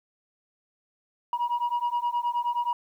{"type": "beating tone pair", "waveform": "sine", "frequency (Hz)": [955, 964.5], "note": ["A#5", "B5"], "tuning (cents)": [42, -41], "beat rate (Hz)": 9.5, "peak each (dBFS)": -26, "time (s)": [1.33, 2.73], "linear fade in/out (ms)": 2, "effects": ["tanh soft clip ceiling -21 dBFS", "10-bit"]}